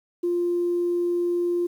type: tone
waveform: sine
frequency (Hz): 349.2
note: F4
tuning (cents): 0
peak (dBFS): -20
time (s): 0.23-1.67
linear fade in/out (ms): 10
effects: tanh soft clip ceiling -16 dBFS + 9-bit